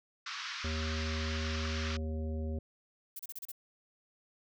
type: band-pass noise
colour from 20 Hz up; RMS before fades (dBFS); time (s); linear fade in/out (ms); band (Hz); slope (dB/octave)
pink; -41; 0.26-1.97; 5; 1100 to 5800; 48
type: harmonic tone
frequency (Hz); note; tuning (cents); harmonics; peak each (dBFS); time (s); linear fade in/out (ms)
78.7; D#2; +20; 1 / 3 / 5 / 7 / 9; -34 / -41 / -46 / -47 / -59; 0.64-2.59; 5
type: noise bursts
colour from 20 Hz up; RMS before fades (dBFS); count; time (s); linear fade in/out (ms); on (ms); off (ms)
violet; -42; 6; 3.16-3.518; 5; 33; 32
effects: none